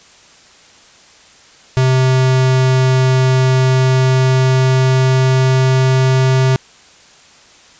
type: tone with pitch glide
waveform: square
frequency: 130 to 130.9 Hz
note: C3 to C3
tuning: -11 to +1 cents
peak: -10 dBFS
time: 1.77-6.56 s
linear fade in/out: 0 ms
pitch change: +12 cents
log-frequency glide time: 3.33-6.41 s
effects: white hiss -44 dBFS RMS until 7.79 s + resampled to 16000 Hz